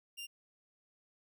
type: tone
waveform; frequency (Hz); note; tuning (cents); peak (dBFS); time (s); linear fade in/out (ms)
sawtooth; 2794; F7; 0; -39; 0.17-0.27; 20
effects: none